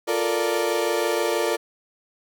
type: chord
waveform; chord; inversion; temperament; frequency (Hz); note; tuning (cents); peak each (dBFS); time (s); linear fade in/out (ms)
35% pulse; Bb major seventh; second; equal; 349.2 / 440 / 466.2 / 587.3; F4 / A4 / Bb4 / D5; 0 / 0 / 0 / 0; -25; 0.07-1.57; 20
effects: none